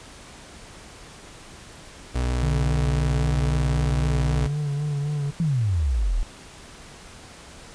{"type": "tone", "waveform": "35% pulse", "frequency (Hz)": 61.74, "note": "B1", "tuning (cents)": 0, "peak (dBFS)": -20, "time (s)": [2.14, 4.48], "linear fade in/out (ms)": 20}
{"type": "tone with vibrato", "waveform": "triangle", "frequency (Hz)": 145.5, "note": "D3", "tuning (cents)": -16, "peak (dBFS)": -21, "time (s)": [2.42, 5.31], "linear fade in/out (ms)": 10, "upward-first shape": "sine", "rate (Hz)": 3.8, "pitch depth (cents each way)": 47}
{"type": "exponential sweep", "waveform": "sine", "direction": "down", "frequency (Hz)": [174.2, 35.08], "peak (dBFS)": -19, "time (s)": [5.4, 6.23], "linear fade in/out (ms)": 0}
{"effects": ["pink hiss -44 dBFS RMS until 7.74 s", "resampled to 22050 Hz"]}